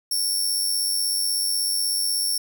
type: tone with amplitude modulation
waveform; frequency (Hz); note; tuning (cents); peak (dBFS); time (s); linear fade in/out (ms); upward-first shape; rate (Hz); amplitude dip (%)
20% pulse; 5460; F8; -40; -14; 0.11-2.38; 5; sine; 96.3; 45
effects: none

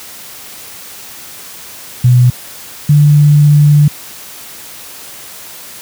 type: tone pair in turn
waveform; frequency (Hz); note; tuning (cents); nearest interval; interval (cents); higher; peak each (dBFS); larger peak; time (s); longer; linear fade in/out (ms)
sine; 124.1 / 147.31; B2 / D3; +9 / +6; minor third; 297; second; -3; neither; 2.04-2.3 / 2.89-3.88; second; 5
effects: white hiss -31 dBFS RMS until 5.81 s + high-pass 60 Hz 12 dB/octave

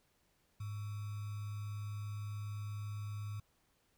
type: tone with sample-and-hold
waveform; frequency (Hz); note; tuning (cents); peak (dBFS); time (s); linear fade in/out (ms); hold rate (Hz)
sine; 103.83; G#2; 0; -39; 0.6-3.4; 5; 1225
effects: pink hiss -75 dBFS RMS until 3.97 s

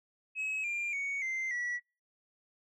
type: tone with pitch steps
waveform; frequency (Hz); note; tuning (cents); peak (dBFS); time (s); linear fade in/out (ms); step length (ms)
sine; 2563 / 2391 / 2231 / 2082 / 1942.4; E7 / D7 / C#7 / C7 / B6; -49 / +30 / +11 / -9 / -29; -30; 0.35-1.8; 50; 290
effects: noise-tail reverb RT60 0.3 s tail -25 dB re dry + tanh soft clip ceiling -31 dBFS

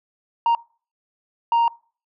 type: tone bursts at uneven times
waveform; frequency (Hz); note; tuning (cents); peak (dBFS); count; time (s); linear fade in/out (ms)
sine; 932.3; A#5; 0; -12; 2; 0.46-0.55 / 1.52-1.68; 2
effects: noise-tail reverb RT60 0.4 s tail -24 dB re dry + tanh soft clip ceiling -14 dBFS

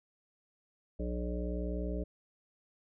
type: harmonic tone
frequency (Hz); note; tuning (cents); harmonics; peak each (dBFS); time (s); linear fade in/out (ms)
60.3; B1; -41; 1 / 3 / 5 / 7 / 9 / 10; -35 / -40 / -42 / -43 / -45 / -45; 0.99-2.04; 10
effects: none

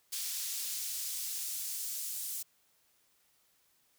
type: noise with high-pass filter sweep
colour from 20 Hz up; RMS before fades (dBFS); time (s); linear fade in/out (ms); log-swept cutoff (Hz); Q
pink; -38; 0.12-2.43; 10; 4600 to 7800; 0.79
effects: white hiss -71 dBFS RMS until 3.98 s

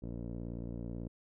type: tone with low-pass filter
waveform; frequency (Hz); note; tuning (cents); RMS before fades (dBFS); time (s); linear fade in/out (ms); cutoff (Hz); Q
15% pulse; 58.27; A#1; 0; -41; 0.02-1.08; 10; 390; 3.1
effects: none

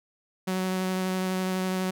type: tone with vibrato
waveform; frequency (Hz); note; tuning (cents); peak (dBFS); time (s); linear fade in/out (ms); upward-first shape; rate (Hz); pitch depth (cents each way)
sawtooth; 186.3; F#3; +12; -22; 0.47-1.91; 10; sine; 12; 10
effects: none

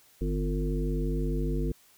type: harmonic tone with a mistuned harmonic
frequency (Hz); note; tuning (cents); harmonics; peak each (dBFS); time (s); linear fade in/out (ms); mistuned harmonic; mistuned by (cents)
50.2; G1; +42; 1 / 3 / 5 / 7 / 9; -28 / -33 / -35 / -36 / -38; 0.21-1.72; 5; 7; -29
effects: white hiss -60 dBFS RMS until 1.97 s

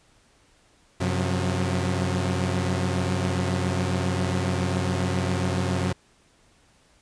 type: tone cluster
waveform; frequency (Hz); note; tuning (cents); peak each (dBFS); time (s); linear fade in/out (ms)
sawtooth; 93.5 / 131.7 / 179.7; F#2 / C3 / F3; +19 / +12 / +50; -22 / -25 / -24; 1-5.93; 10
effects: pink hiss -60 dBFS RMS until 7.01 s + resampled to 22050 Hz

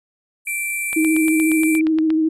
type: band-pass noise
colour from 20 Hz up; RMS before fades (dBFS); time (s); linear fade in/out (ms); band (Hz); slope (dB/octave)
white; -30; 0.45-1.8; 50; 7700 to 12000; 96
type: tone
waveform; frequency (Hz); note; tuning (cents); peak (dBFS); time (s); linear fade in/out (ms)
sine; 2344; D7; -4; -22; 0.47-1.81; 2
type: click train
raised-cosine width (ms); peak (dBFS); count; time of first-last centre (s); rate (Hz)
0.3; -15; 11; 0.93-2.104; 8.52
type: tone with vibrato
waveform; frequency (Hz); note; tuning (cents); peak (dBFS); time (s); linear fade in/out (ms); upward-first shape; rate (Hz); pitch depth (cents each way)
sine; 316.6; D#4; +30; -14; 0.96-2.29; 10; sine; 14; 26
effects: none

